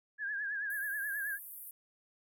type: tone with vibrato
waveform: sine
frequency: 1656 Hz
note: G#6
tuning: 5 cents flat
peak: -34 dBFS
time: 0.18-1.39 s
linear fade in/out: 50 ms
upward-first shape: triangle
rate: 9.3 Hz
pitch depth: 94 cents each way
type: band-pass noise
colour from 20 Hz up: pink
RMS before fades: -48 dBFS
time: 0.7-1.71 s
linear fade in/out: 2 ms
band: 11000 to 15000 Hz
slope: 48 dB/octave
effects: none